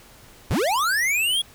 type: linear sweep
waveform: square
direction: up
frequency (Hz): 32.7 to 3373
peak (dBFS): -20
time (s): 0.5-1.42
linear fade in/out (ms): 10
effects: pink hiss -49 dBFS RMS until 1.54 s